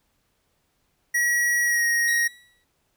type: tone with pitch glide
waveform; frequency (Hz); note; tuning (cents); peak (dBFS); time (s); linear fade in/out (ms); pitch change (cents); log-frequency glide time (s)
square; 1915 to 1877.8; A#6 to A#6; +46 to +12; -20; 1.14-2.28; 10; -34; 1.65-1.85
type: tone with exponential decay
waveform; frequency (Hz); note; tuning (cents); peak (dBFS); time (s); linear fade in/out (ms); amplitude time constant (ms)
30% pulse; 1936; B6; -35; -25; 2.08-2.64; 1; 120
effects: pink hiss -70 dBFS RMS until 2.96 s